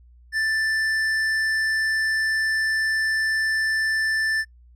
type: tone with tanh clipping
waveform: triangle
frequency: 1766 Hz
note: A6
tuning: 6 cents sharp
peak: -22 dBFS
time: 0.32-4.45 s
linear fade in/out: 50 ms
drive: 14 dB
effects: noise-tail reverb RT60 0.1 s tail -25 dB re dry + added 60 Hz sine -48 dBFS peak until 4.75 s